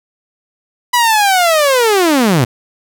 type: linear sweep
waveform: sawtooth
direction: down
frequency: 991 to 110 Hz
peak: -5 dBFS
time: 0.93-2.45 s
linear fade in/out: 10 ms
effects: none